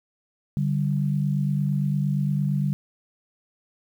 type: tone pair together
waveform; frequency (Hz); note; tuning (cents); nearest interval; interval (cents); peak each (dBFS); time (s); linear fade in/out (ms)
sine; 145.5 / 194.22; D3 / G3; -16 / -16; perfect fourth; 500; -22 / -26; 0.57-2.73; 0
effects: 9-bit